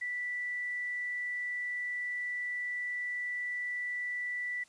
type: tone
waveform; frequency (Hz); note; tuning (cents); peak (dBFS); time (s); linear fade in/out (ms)
sine; 1968; B6; -7; -33; 0.01-4.64; 10
effects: white hiss -63 dBFS RMS until 4.68 s + resampled to 22050 Hz